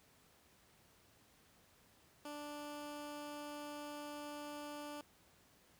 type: tone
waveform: 15% pulse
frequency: 293.7 Hz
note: D4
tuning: in tune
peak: -39 dBFS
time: 2.25-5.01 s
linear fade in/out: 2 ms
effects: pink hiss -68 dBFS RMS until 5.79 s + high-pass 60 Hz 12 dB/octave